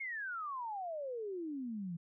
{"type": "exponential sweep", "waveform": "sine", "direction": "down", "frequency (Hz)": [2200, 162.6], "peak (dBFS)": -38, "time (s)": [0, 1.97], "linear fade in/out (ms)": 10, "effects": []}